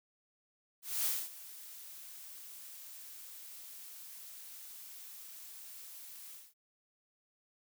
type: noise with ADSR envelope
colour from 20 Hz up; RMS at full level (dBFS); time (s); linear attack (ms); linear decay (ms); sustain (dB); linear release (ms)
blue; -32; 0.82-6.54; 230; 240; -18; 210
effects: none